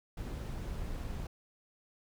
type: noise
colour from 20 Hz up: brown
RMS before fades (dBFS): -39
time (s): 0.17-1.27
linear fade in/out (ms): 5
effects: none